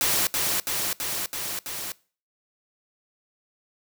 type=noise with echo; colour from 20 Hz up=white; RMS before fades=-23 dBFS; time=0.01-0.27 s; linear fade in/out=0 ms; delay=330 ms; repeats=5; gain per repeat=-2 dB; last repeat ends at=1.92 s; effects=noise-tail reverb RT60 0.4 s tail -22 dB re dry

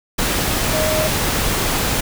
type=tone in noise; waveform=sine; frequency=622.3 Hz; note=D#5; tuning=in tune; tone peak=-19 dBFS; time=0.73-1.08 s; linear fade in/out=10 ms; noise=pink; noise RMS=-19 dBFS; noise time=0.18-2.01 s; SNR=-3 dB; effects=none

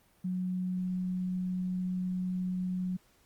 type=tone; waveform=sine; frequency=182.9 Hz; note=F#3; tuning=20 cents flat; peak=-30 dBFS; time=0.24-2.97 s; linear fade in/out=10 ms; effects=pink hiss -66 dBFS RMS until 3.25 s + Opus 32 kbps

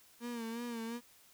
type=tone with vibrato; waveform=35% pulse; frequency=233.1 Hz; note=A#3; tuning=in tune; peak=-37 dBFS; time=0.2-1.01 s; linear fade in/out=50 ms; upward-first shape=sine; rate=2.8 Hz; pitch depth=59 cents each way; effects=white hiss -63 dBFS RMS until 1.33 s

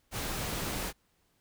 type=noise; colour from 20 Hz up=pink; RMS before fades=-35 dBFS; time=0.11-0.93 s; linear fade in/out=50 ms; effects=pink hiss -72 dBFS RMS until 1.4 s

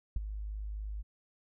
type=tone with ADSR envelope; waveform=sine; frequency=51.91 Hz; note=G#1; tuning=in tune; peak=-25 dBFS; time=0.16-1.03 s; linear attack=4 ms; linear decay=19 ms; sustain=-11 dB; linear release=26 ms; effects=none

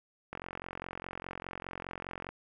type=click train; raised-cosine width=0.5 ms; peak=-24 dBFS; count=89; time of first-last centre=0.33-2.29 s; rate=44.9 Hz; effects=none

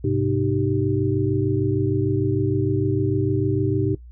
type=tone cluster; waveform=sine; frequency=102.7 / 129.3 / 307.7 / 387.4 Hz; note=G#2 / C3 / D#4 / G4; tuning=-19 / -20 / -19 / -20 cents; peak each=-24 dBFS; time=0.04-3.95 s; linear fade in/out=5 ms; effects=noise-tail reverb RT60 0.1 s tail -19 dB re dry + added 60 Hz sine -39 dBFS peak until 4.11 s

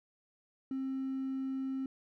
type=tone with hard clipping; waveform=triangle; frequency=265.9 Hz; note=C4; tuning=28 cents sharp; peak=-34 dBFS; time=0.71-1.86 s; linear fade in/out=2 ms; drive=4 dB; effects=none

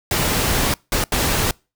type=noise bursts at uneven times; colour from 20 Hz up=pink; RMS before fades=-19 dBFS; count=3; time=0.11-0.74 / 0.92-1.04 / 1.12-1.51 s; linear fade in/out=2 ms; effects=noise-tail reverb RT60 0.3 s tail -26 dB re dry

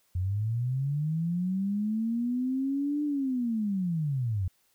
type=linear two-way sweep; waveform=sine; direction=up then down; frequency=87.2 to 298.1 to 87.2 Hz; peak=-26 dBFS; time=0.15-4.48 s; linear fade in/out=5 ms; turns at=3.04 s; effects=white hiss -69 dBFS RMS until 4.74 s

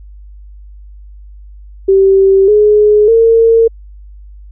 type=tone with pitch steps; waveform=sine; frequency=387.5 / 420.1 / 455.5 Hz; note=G4 / G#4 / A#4; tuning=-20 / +20 / -40 cents; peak=-4 dBFS; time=1.88-3.68 s; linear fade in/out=10 ms; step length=600 ms; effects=added 50 Hz sine -31 dBFS peak until 4.51 s

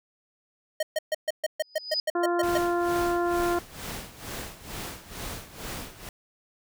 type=tone bursts; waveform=square; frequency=622.3 Hz; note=D#5; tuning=in tune; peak=-24 dBFS; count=12; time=0.8-2.578 s; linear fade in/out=5 ms; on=29 ms; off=130 ms
type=tone with exponential growth; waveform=sine; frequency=4978 Hz; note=D#8; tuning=in tune; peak=-22 dBFS; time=1.63-2 s; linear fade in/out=2 ms; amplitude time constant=80 ms
type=harmonic tone; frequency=347.8 Hz; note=F4; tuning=7 cents flat; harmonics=1 / 2 / 3 / 4 / 5; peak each=-25 / -29 / -33 / -34 / -43 dBFS; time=2.15-3.59 s; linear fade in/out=5 ms
type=noise with tremolo; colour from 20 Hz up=pink; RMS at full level=-35 dBFS; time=2.43-6.09 s; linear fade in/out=2 ms; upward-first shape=sine; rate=2.2 Hz; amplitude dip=80%
effects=none

